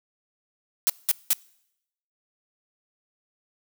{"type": "noise bursts", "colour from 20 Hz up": "blue", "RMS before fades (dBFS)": -20, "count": 3, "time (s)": [0.87, 1.331], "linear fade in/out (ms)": 0, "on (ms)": 27, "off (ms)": 190, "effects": ["noise-tail reverb RT60 0.8 s tail -24 dB re dry"]}